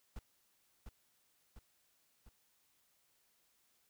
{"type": "noise with echo", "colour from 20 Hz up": "brown", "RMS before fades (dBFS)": -45, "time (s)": [0.16, 0.19], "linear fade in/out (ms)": 2, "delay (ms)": 700, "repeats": 3, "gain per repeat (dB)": -4, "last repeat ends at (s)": 2.29, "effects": ["white hiss -75 dBFS RMS until 3.89 s"]}